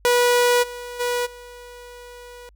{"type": "tone with level steps", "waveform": "sawtooth", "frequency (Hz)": 487.3, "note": "B4", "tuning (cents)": -23, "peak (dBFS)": [-11, -28, -17, -35], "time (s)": [0.05, 2.49], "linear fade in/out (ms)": 0, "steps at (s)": [0.62, 0.99, 1.25], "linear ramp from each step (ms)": 20, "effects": ["added 50 Hz sine -50 dBFS peak until 2.55 s"]}